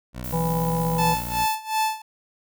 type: tone with pitch glide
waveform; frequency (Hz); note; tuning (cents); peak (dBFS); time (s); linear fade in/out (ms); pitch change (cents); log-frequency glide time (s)
15% pulse; 61.74 to 59.74; B1 to A#1; 0 to +43; -25; 0.13-1.47; 50; -57; 0.34-0.91
type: noise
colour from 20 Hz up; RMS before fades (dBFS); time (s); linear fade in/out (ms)
violet; -35; 0.24-1.55; 2
type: harmonic tone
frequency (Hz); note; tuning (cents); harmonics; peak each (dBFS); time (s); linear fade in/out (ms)
164.81; E3; 0; 1 / 3 / 5 / 6; -23 / -28 / -30 / -31; 0.32-1.15; 20
type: tone with tremolo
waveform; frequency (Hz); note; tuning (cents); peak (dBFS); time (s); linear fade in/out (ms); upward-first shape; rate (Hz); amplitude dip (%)
45% pulse; 874; A5; -12; -19; 0.98-2.02; 5; sine; 2.7; 90
effects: none